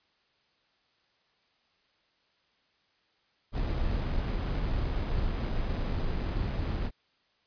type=noise with sample-and-hold; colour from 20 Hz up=brown; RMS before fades=-30 dBFS; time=3.52-6.91 s; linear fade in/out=50 ms; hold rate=4410 Hz; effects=white hiss -70 dBFS RMS until 7.46 s + resampled to 11025 Hz